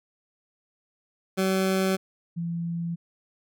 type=tone pair in turn; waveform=20% pulse / sine; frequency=190 / 169.27 Hz; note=F#3 / E3; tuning=+46 / +46 cents; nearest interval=major second; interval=200 cents; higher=first; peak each=-17 / -27 dBFS; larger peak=first; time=1.37-1.97 / 2.36-2.96 s; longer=neither; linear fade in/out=20 ms; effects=none